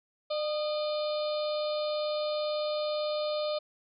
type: harmonic tone with a mistuned harmonic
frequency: 603 Hz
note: D5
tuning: 46 cents sharp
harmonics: 1 / 2 / 4 / 5 / 6 / 7 / 8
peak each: -29 / -40 / -48 / -48 / -42 / -42 / -47 dBFS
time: 0.3-3.59 s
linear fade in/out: 10 ms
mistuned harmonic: 2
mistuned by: +35 cents
effects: none